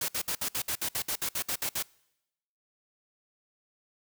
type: noise bursts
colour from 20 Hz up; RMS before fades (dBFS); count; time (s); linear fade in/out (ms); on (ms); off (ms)
white; -31; 14; 0.01-1.826; 5; 74; 60
effects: noise-tail reverb RT60 0.9 s tail -25 dB re dry